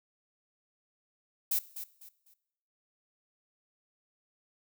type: noise with echo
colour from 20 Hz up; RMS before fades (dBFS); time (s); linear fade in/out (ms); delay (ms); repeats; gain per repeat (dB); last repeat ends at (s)
violet; -29; 1.51-1.59; 5; 250; 3; -11; 2.34
effects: noise-tail reverb RT60 0.8 s tail -18 dB re dry